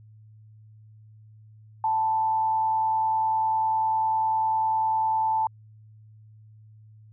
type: tone with frequency modulation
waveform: sine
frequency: 880 Hz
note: A5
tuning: in tune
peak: -21 dBFS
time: 1.84-5.47 s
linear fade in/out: 2 ms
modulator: 110 Hz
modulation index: 0.33
effects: added 108 Hz sine -48 dBFS peak until 7.12 s